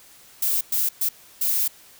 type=noise bursts at uneven times; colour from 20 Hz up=violet; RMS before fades=-22 dBFS; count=4; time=0.42-0.61 / 0.72-0.89 / 1.01-1.09 / 1.41-1.68 s; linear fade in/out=5 ms; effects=white hiss -50 dBFS RMS until 1.99 s